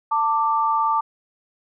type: tone pair together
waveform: sine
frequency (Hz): 892.6 / 1174.7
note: A5 / D6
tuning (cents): +25 / 0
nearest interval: perfect fourth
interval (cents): 475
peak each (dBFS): -20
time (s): 0.11-1.01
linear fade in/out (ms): 10
effects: none